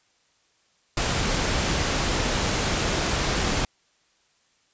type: noise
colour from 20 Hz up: pink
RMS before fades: -24 dBFS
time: 0.97-3.65 s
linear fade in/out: 2 ms
effects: white hiss -65 dBFS RMS until 4.73 s + resampled to 16000 Hz